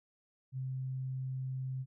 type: tone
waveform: sine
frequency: 130.81 Hz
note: C3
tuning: in tune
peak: -35 dBFS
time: 0.52-1.86 s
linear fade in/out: 50 ms
effects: none